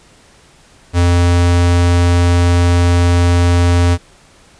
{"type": "tone", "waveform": "square", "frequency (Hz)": 87.31, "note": "F2", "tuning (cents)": 0, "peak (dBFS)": -9, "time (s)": [0.93, 3.98], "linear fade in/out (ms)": 50, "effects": ["pink hiss -46 dBFS RMS until 4.59 s", "resampled to 22050 Hz"]}